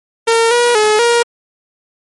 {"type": "tone with pitch steps", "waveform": "sawtooth", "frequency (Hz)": [457.6, 480.5, 426.5, 472.7], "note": ["A#4", "B4", "G#4", "A#4"], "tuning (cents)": [-32, -48, 46, 24], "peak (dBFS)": -5, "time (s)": [0.27, 1.23], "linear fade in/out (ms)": 10, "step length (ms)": 240, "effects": ["MP3 48 kbps"]}